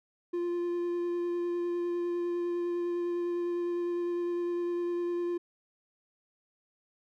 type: tone with vibrato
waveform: triangle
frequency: 348.3 Hz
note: F4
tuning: 5 cents flat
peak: -27 dBFS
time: 0.33-5.38 s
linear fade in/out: 10 ms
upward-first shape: sine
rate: 9.9 Hz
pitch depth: 10 cents each way
effects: none